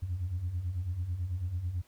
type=beating tone pair; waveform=sine; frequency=82.41 / 91.51 Hz; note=E2 / F#2; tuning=0 / -19 cents; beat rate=9.1 Hz; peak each=-37 / -31 dBFS; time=0.02-1.82 s; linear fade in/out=10 ms; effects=tanh soft clip ceiling -26 dBFS + pink hiss -65 dBFS RMS until 1.87 s